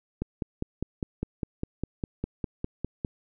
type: click train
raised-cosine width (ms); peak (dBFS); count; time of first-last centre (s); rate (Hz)
3; -16; 15; 0.22-3.048; 4.95
effects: none